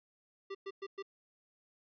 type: tone bursts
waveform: square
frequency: 392 Hz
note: G4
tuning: in tune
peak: -40 dBFS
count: 4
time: 0.5-1.026 s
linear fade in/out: 10 ms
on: 49 ms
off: 110 ms
effects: resampled to 11025 Hz